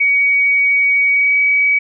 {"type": "tone with pitch glide", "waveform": "sine", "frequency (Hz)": [2254, 2272], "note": ["C#7", "C#7"], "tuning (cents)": [28, 42], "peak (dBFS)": -10, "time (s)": [0, 1.79], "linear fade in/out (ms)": 10, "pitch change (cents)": 14, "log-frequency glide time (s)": [1.09, 1.35], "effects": []}